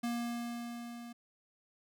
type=tone with level ramp; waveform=square; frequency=236.9 Hz; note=A#3; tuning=28 cents sharp; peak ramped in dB=-33 to -46 dBFS; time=0.03-1.13 s; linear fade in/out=10 ms; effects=none